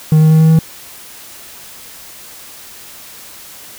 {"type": "tone with pitch steps", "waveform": "triangle", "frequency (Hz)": [155.56, 156.82, 158.1, 159.38, 160.67], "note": ["D#3", "D#3", "D#3", "D#3", "E3"], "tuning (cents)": [0, 14, 28, 42, -44], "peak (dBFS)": -3, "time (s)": [0.12, 0.59], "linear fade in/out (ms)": 2, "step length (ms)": 94, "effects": ["white hiss -35 dBFS RMS until 3.78 s"]}